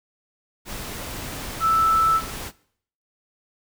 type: tone in noise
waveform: sine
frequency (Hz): 1318.5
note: E6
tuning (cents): 0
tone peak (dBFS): -16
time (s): 1.6-2.21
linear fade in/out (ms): 50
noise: pink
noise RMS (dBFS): -33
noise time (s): 0.65-2.52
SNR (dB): +14
effects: noise-tail reverb RT60 0.6 s tail -20 dB re dry